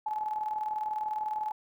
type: tone with tremolo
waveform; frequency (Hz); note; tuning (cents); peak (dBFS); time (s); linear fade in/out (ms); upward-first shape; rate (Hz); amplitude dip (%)
sine; 857; A5; -46; -28; 0.06-1.52; 5; square; 20; 50
effects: none